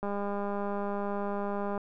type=click train; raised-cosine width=1 ms; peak=-21 dBFS; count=354; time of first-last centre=0.03-1.778 s; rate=202 Hz; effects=none